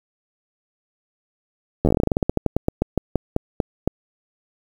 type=slowing click train; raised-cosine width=2 ms; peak=-4 dBFS; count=25; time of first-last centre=1.85-3.876 s; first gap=11 ms; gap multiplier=1.15; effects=7-bit

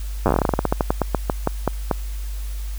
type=slowing click train; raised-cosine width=1 ms; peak=-3 dBFS; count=24; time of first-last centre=0.26-1.912 s; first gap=9 ms; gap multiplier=1.16; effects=added 50 Hz sine -25 dBFS peak until 2.78 s + white hiss -43 dBFS RMS until 2.78 s

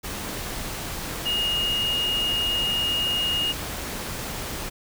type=tone in noise; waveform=sine; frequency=2856 Hz; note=F7; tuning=38 cents sharp; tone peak=-22 dBFS; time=1.25-3.53 s; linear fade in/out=20 ms; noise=pink; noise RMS=-32 dBFS; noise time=0.03-4.7 s; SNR=+7 dB; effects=none

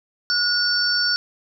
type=tone cluster; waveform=sine; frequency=1444 / 4547 / 5410 Hz; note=F#6 / C#8 / E8; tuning=-43 / +43 / +44 cents; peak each=-22 dBFS; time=0.3-1.16 s; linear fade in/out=0 ms; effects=none

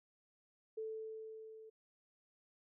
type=tone with level ramp; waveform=sine; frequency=440 Hz; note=A4; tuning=in tune; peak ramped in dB=-39 to -53 dBFS; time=0.77-1.7 s; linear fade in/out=10 ms; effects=none

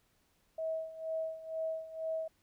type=tone with tremolo; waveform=sine; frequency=643 Hz; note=E5; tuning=43 cents flat; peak=-32 dBFS; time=0.58-2.28 s; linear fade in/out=5 ms; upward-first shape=sine; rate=2.1 Hz; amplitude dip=80%; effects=pink hiss -73 dBFS RMS until 2.42 s

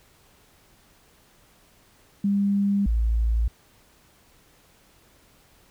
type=tone pair in turn; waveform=sine; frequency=200.3 / 56.21 Hz; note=G3 / A1; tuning=+38 / +38 cents; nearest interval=octave + minor seventh; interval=2200 cents; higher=first; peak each=-19 dBFS; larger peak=neither; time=2.24-2.86 / 2.86-3.48 s; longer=neither; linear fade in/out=5 ms; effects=pink hiss -58 dBFS RMS until 5.7 s

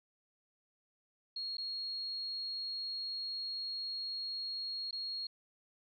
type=tone with dropouts; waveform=sine; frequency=4291 Hz; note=C8; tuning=43 cents sharp; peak=-37 dBFS; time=1.36-5.27 s; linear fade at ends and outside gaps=5 ms; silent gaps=1.57-1.581 / 4.91-4.927 s; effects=none

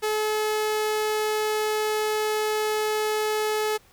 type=tone; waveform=sawtooth; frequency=428.7 Hz; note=A4; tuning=45 cents flat; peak=-19 dBFS; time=0.02-3.78 s; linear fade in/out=20 ms; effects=pink hiss -57 dBFS RMS until 3.92 s

